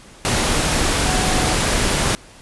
sine tone in noise, 740 Hz, F#5, in tune, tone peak -26 dBFS, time 1.05-1.54 s, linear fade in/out 0 ms, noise pink, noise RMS -18 dBFS, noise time 0.25-2.15 s, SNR -11 dB, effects pink hiss -44 dBFS RMS until 2.41 s + resampled to 24000 Hz

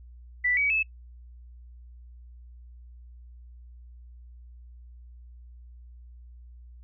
sine tone with pitch steps, 1975.5 / 2269 / 2607 Hz, B6 / C#7 / E7, 0 / +40 / -20 cents, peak -22 dBFS, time 0.44-0.83 s, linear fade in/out 10 ms, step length 130 ms, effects noise-tail reverb RT60 0.1 s tail -20 dB re dry + added 60 Hz sine -45 dBFS peak until 6.83 s

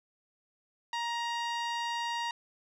sawtooth tone with low-pass filter, 940 Hz, A#5, 14 cents sharp, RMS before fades -34 dBFS, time 0.93-2.31 s, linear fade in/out 2 ms, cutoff 4700 Hz, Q 1.1, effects none

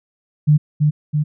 sine tone with echo, 150 Hz, D3, 37 cents sharp, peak -8 dBFS, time 0.47-0.58 s, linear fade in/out 20 ms, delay 330 ms, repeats 2, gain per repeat -3 dB, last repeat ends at 1.24 s, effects none

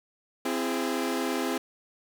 sawtooth tone cluster, 260.8 / 335.8 / 413 Hz, C4 / E4 / G#4, -5 / +32 / -10 cents, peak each -26 / -28 / -29 dBFS, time 0.45-1.58 s, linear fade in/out 5 ms, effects none

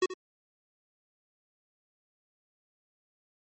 square tone with echo, 370.8 Hz, F#4, 4 cents sharp, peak -23 dBFS, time 0.02-0.06 s, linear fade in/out 5 ms, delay 79 ms, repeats 1, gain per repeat -13 dB, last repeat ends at 0.139 s, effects MP3 32 kbps

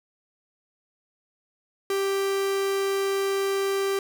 45% pulse tone, 392 Hz, G4, in tune, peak -23 dBFS, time 1.9-3.99 s, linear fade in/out 2 ms, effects none

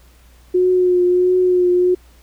sine tone with vibrato, 361.7 Hz, F#4, 39 cents flat, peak -11 dBFS, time 0.54-1.95 s, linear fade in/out 10 ms, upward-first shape triangle, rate 1.5 Hz, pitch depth 28 cents each way, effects added 60 Hz sine -46 dBFS peak until 2.22 s + pink hiss -53 dBFS RMS until 2.22 s

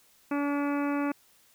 harmonic tone, 286.4 Hz, D4, 43 cents flat, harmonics 1 / 2 / 3 / 4 / 5 / 6 / 7 / 8 / 9, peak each -27 / -36 / -38 / -38 / -40 / -47 / -47 / -46 / -46 dBFS, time 0.31-1.12 s, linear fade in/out 5 ms, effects white hiss -62 dBFS RMS until 1.54 s

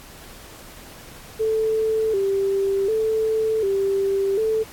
sine tone with vibrato, 415.3 Hz, G#4, in tune, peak -18 dBFS, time 1.39-4.64 s, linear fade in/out 20 ms, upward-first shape square, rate 0.67 Hz, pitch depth 100 cents each way, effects pink hiss -43 dBFS RMS until 4.72 s + AAC 64 kbps

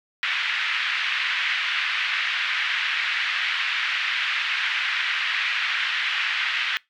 pink band-pass noise, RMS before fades -25 dBFS, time 0.23-6.77 s, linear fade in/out 0 ms, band 1600 to 3200 Hz, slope 24 dB/octave, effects noise-tail reverb RT60 0.2 s tail -23 dB re dry

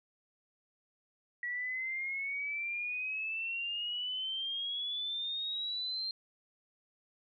sine exponential sweep, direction up, 1927 to 4186 Hz, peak -34 dBFS, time 1.43-6.11 s, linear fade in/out 2 ms, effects none

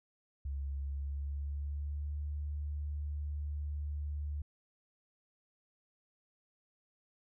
sine tone with pitch glide, 69.4 to 73.53 Hz, C#2 to D2, +3 to +3 cents, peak -35 dBFS, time 0.45-4.42 s, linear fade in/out 5 ms, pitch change +100 cents, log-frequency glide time 0.81-2.17 s, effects none

